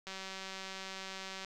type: click train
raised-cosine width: 0.2 ms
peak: -26 dBFS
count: 264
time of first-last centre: 0.07-1.447 s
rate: 191 Hz
effects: none